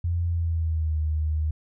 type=tone with pitch glide; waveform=sine; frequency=85.8 to 77.33 Hz; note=F2 to D#2; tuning=-30 to -10 cents; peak=-22 dBFS; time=0.04-1.51 s; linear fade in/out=5 ms; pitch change=-180 cents; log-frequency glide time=0.27-0.98 s; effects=none